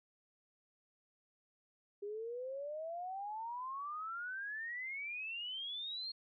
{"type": "exponential sweep", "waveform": "sine", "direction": "up", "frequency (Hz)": [400.4, 4300], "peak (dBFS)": -40, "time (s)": [2.02, 6.12], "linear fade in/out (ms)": 10, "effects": []}